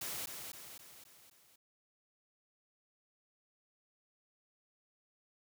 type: noise with echo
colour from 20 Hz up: white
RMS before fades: -41 dBFS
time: 0.01-0.26 s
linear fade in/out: 5 ms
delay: 260 ms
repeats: 5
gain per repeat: -5 dB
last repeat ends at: 1.56 s
effects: none